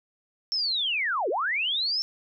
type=linear two-way sweep; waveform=sine; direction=down then up; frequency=5440 to 334.6 to 5440 Hz; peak=-24 dBFS; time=0.52-2.02 s; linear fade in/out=0 ms; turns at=1.29 s; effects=none